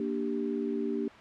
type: chord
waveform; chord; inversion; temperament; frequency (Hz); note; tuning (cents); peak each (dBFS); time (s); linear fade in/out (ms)
sine; G minor; first; equal; 233.1 / 293.7 / 392; Bb3 / D4 / G4; 0 / 0 / 0; -33 / -34 / -33; 0-1.08; 2
effects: white hiss -49 dBFS RMS until 1.2 s + low-pass 2000 Hz 12 dB/octave